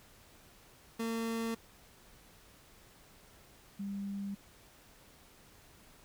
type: tone pair in turn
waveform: 30% pulse / sine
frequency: 227.7 / 199.13 Hz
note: A#3 / G3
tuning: -40 / +27 cents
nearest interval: major second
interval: 233 cents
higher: first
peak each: -31 / -36 dBFS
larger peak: first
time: 0.99-1.55 / 3.79-4.35 s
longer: neither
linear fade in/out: 10 ms
effects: pink hiss -60 dBFS RMS until 6.04 s